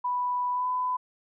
sine tone with pitch glide, 987.8 to 1002.7 Hz, B5 to B5, 0 to +26 cents, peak -25 dBFS, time 0.04-0.97 s, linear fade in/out 10 ms, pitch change +26 cents, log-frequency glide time 0.52-0.67 s, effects none

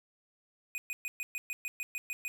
square tone bursts, 2489 Hz, D#7, in tune, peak -35 dBFS, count 11, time 0.75-2.28 s, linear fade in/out 0 ms, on 30 ms, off 120 ms, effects none

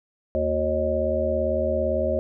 harmonic tone with a mistuned harmonic, 77.78 Hz, D#2, in tune, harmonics 1 / 3 / 5 / 7 / 8, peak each -29 / -31 / -30 / -25 / -25 dBFS, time 0.35-2.19 s, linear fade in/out 0 ms, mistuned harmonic 5, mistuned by -100 cents, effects none

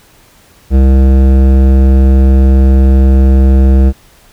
sine tone with hard clipping, 66.3 Hz, C2, 23 cents sharp, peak -5 dBFS, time 0.7-3.93 s, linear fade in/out 50 ms, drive 14 dB, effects pink hiss -44 dBFS RMS until 4.32 s

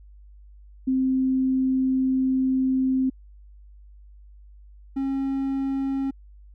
sine / triangle tone pair in turn, 261.6 / 270.9 Hz, C4 / C#4, 0 / -40 cents, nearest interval minor second, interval 60 cents, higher second, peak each -19 / -21 dBFS, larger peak first, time 0.87-3.1 / 4.96-6.11 s, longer first, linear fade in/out 10 ms, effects added 50 Hz sine -45 dBFS peak until 6.54 s

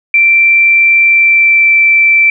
sine tone with pitch glide, 2349 to 2335 Hz, D7 to D7, 0 to -11 cents, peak -4 dBFS, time 0.14-2.3 s, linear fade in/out 2 ms, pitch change -11 cents, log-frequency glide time 1.04-1.74 s, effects none

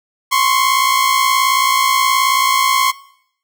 sawtooth tone pair together, 1041.3 / 1100 Hz, C6 / C#6, -9 / -14 cents, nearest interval minor second, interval 95 cents, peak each -11 dBFS, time 0.31-2.92 s, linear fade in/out 20 ms, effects noise-tail reverb RT60 0.7 s tail -21 dB re dry

